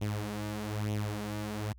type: tone with flanger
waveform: sawtooth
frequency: 105.1 Hz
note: G#2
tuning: 21 cents sharp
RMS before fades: -35 dBFS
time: 0.01-1.73 s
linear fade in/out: 10 ms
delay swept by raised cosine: 0.31 to 6.21 ms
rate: 1.1 Hz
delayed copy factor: +0.65
effects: added 60 Hz sine -50 dBFS peak until 1.78 s